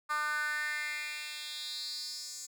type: tone with high-pass filter sweep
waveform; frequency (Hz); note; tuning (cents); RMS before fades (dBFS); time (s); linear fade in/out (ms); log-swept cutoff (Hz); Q
10% pulse; 300; D4; +37; -37; 0.09-2.47; 20; 1200 to 6500; 4.4
effects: none

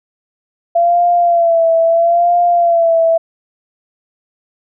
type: tone with vibrato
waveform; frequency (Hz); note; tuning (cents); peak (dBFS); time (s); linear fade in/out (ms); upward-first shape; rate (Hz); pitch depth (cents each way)
sine; 679; F5; -49; -8; 0.75-3.18; 10; sine; 0.76; 53
effects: none

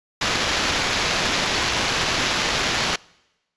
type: noise with sample-and-hold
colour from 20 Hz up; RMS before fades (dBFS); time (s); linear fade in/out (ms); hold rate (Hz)
white; -22; 0.21-2.96; 5; 8820
effects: noise-tail reverb RT60 1.0 s tail -25 dB re dry + resampled to 22050 Hz

